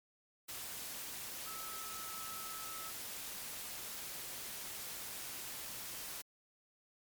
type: tone in noise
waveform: sine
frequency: 1302 Hz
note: E6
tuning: 22 cents flat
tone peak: -48 dBFS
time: 1.46-2.91 s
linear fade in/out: 10 ms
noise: white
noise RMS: -45 dBFS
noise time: 0.48-6.22 s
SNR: -6 dB
effects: MP3 96 kbps